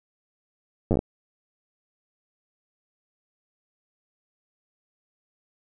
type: slowing click train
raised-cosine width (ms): 2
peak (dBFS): -9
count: 7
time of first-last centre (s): 0.91-0.991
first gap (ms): 9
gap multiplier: 1.16
effects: none